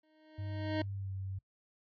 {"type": "tone with exponential growth", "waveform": "25% pulse", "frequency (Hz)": 311.1, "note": "D#4", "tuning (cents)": 0, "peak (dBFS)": -27, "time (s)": [0.03, 0.82], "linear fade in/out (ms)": 5, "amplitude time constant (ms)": 170}
{"type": "tone with pitch glide", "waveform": "sine", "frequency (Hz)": [98.7, 95.89], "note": ["G2", "G2"], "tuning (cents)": [12, -38], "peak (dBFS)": -37, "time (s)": [0.38, 1.39], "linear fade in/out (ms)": 10, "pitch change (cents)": -50, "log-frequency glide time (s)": [0.95, 1.12]}
{"effects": ["noise-tail reverb RT60 0.1 s tail -23 dB re dry", "resampled to 11025 Hz"]}